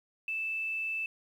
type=tone with quantisation; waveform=sine; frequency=2637 Hz; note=E7; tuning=in tune; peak=-31 dBFS; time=0.28-1.06 s; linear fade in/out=2 ms; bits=10; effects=none